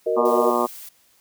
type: chord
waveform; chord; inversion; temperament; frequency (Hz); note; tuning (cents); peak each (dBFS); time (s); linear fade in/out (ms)
sine; D# minor; first; equal; 370 / 466.2 / 622.3; F#4 / A#4 / D#5; 0 / 0 / 0; -26 / -21 / -24; 0.06-0.51; 10
type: harmonic tone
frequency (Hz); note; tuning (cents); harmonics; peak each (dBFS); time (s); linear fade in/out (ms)
120.3; B2; -45; 2 / 3 / 4 / 5 / 6 / 7 / 8 / 9 / 10; -27 / -25 / -27 / -26 / -28 / -29 / -28 / -25 / -27; 0.16-0.67; 20
type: noise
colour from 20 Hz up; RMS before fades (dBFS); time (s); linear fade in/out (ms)
blue; -39; 0.25-0.89; 5
effects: white hiss -59 dBFS RMS until 1.2 s